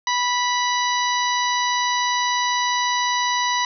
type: harmonic tone with a mistuned harmonic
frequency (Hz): 983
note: B5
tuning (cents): -8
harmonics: 1 / 2 / 3 / 4 / 5 / 6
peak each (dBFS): -21 / -25 / -31 / -27 / -32 / -30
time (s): 0.07-3.65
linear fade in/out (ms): 2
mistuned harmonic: 5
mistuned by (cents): -15
effects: none